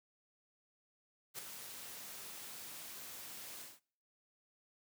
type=noise with ADSR envelope; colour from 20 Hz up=white; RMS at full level=-42 dBFS; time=1.34-3.8 s; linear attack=46 ms; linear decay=4 ms; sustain=-7 dB; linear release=190 ms; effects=noise-tail reverb RT60 0.6 s tail -26 dB re dry + high-pass 100 Hz 12 dB/octave